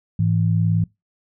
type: tone pair together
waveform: sine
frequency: 105.99 / 164.81 Hz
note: G#2 / E3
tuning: +36 / 0 cents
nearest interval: minor sixth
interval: 764 cents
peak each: -18 / -19 dBFS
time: 0.19-0.84 s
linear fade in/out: 5 ms
effects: noise-tail reverb RT60 0.2 s tail -23 dB re dry